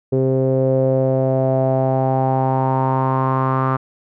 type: tone with low-pass filter sweep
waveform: sawtooth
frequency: 131.8 Hz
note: C3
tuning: 13 cents sharp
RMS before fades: -17 dBFS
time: 0.12-3.77 s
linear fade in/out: 10 ms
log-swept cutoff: 440 to 1200 Hz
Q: 5.6
effects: none

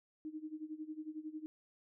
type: tone with tremolo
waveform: sine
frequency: 310 Hz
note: D#4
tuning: 6 cents flat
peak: -39 dBFS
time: 0.25-1.46 s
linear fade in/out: 0 ms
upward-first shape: sine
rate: 11 Hz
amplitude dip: 85%
effects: none

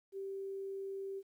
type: tone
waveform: sine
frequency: 390 Hz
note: G4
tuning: 9 cents flat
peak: -39 dBFS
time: 0.12-1.23 s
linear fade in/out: 50 ms
effects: 12-bit

